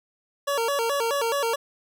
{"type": "tone with vibrato", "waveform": "25% pulse", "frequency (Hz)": 510, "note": "C5", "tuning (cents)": -44, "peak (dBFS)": -19, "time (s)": [0.47, 1.56], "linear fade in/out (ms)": 10, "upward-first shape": "square", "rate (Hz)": 4.7, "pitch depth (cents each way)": 180, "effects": []}